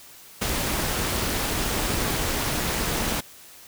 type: noise with amplitude modulation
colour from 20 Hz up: pink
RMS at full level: -23 dBFS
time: 0.41-3.21 s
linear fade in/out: 10 ms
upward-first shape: sine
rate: 278 Hz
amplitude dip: 60%
effects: white hiss -47 dBFS RMS until 3.67 s